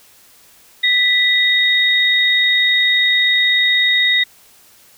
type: tone pair together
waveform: sine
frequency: 1975.5 / 3732 Hz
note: B6 / A#7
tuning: 0 / +1 cents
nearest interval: major seventh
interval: 1101 cents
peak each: -14 dBFS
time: 0.83-4.24 s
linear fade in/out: 10 ms
effects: white hiss -48 dBFS RMS until 4.97 s